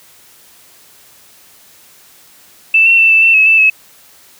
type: tone with pitch steps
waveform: sine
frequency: 2649 / 2714 / 2670 / 2644 / 2684 / 2577 / 2645 / 2580 Hz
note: E7 / E7 / E7 / E7 / E7 / E7 / E7 / E7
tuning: +8 / +50 / +22 / +5 / +31 / -40 / +5 / -38 cents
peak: -5 dBFS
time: 2.74-3.7 s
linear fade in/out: 5 ms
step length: 120 ms
effects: white hiss -44 dBFS RMS until 4.39 s + high-pass 60 Hz 12 dB/octave